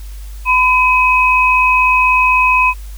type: tone pair together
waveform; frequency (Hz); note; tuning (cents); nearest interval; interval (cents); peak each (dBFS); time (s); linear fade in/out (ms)
sine; 1007 / 2537; B5 / D#7; +33 / +33; octave + major third; 1600; -11; 0.45-2.74; 50
effects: added 50 Hz sine -26 dBFS peak until 2.97 s + white hiss -43 dBFS RMS until 2.97 s